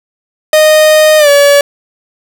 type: tone with pitch glide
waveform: 45% pulse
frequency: 618 to 570 Hz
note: D#5 to C#5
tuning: -12 to +48 cents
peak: -3 dBFS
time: 0.53-1.61 s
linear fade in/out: 2 ms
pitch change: -140 cents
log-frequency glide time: 1.18-1.29 s
effects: none